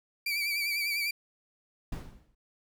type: tone with vibrato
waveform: 30% pulse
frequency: 2318 Hz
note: D7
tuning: 23 cents flat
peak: -26 dBFS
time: 0.26-1.11 s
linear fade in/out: 5 ms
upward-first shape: sine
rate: 10 Hz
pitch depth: 53 cents each way
type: noise with exponential decay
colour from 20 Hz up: brown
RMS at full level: -32 dBFS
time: 1.92-2.35 s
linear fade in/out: 5 ms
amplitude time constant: 93 ms
effects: none